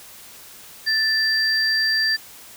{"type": "tone pair together", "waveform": "sine", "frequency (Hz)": [1765, 4712], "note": ["A6", "D8"], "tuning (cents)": [5, 5], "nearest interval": "octave + perfect fourth", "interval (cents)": 1700, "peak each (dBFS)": -20, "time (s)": [0.86, 2.17], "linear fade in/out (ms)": 20, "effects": ["white hiss -43 dBFS RMS until 2.56 s"]}